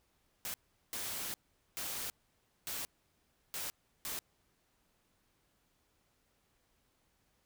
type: noise bursts at uneven times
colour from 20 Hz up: white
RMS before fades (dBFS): -40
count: 6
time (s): 0.45-0.54 / 0.93-1.34 / 1.77-2.1 / 2.67-2.85 / 3.54-3.7 / 4.05-4.19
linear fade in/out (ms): 0
effects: pink hiss -75 dBFS RMS until 7.45 s